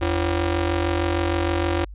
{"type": "ring-modulated tone", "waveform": "sawtooth", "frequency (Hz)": 213.5, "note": "G#3", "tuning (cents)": 48, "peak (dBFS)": -13, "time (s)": [0.01, 1.85], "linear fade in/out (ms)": 10, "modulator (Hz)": 130, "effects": ["added 50 Hz sine -35 dBFS peak until 1.94 s", "resampled to 8000 Hz"]}